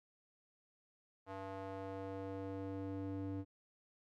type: tone with band-pass filter sweep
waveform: square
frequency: 96.8 Hz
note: G2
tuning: 21 cents flat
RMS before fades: -44 dBFS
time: 1.26-3.45 s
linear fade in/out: 50 ms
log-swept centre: 810 to 260 Hz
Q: 1.4
effects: none